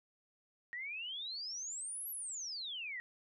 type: exponential two-way sweep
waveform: sine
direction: up then down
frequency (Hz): 1865 to 11960 to 1865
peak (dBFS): -40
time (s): 0.73-3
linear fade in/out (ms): 0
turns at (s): 2.1
effects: none